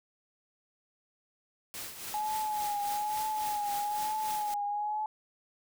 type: noise with tremolo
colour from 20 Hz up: white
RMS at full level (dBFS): -39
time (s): 1.74-4.54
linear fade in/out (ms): 0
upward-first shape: triangle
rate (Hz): 3.6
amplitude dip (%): 65
type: tone with vibrato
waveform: sine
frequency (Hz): 840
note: G#5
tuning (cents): +19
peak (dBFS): -30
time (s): 2.14-5.06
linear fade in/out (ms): 2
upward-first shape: triangle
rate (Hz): 1.1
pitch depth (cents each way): 54
effects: none